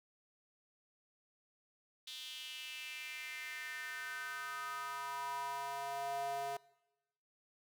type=tone with high-pass filter sweep; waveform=square; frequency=139.2 Hz; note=C#3; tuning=8 cents sharp; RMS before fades=-43 dBFS; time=2.07-6.57 s; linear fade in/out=5 ms; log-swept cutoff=3500 to 600 Hz; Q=4.5; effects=noise-tail reverb RT60 1.0 s tail -22 dB re dry